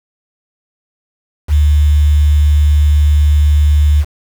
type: tone with quantisation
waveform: sine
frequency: 74 Hz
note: D2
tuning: 14 cents sharp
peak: -6 dBFS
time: 1.48-4.05 s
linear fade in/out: 50 ms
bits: 5
effects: none